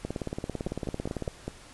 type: two click trains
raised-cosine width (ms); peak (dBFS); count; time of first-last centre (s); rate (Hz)
2; -18 / -19; 23 / 5; 0.05-1.279 / 0.67-1.48; 17.9 / 4.94
effects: pink hiss -50 dBFS RMS until 1.73 s + resampled to 24000 Hz